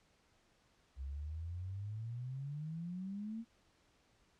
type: exponential sweep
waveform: sine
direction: up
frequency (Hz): 64.8 to 233.1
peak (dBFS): -40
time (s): 0.96-3.45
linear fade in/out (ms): 50
effects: pink hiss -72 dBFS RMS until 4.39 s + low-pass 7000 Hz 12 dB/octave